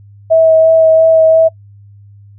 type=tone with vibrato; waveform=sine; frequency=645 Hz; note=E5; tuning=38 cents flat; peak=-4 dBFS; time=0.3-1.49 s; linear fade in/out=20 ms; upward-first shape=sine; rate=2.9 Hz; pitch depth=13 cents each way; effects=noise-tail reverb RT60 0.1 s tail -25 dB re dry + added 101 Hz sine -36 dBFS peak until 2.38 s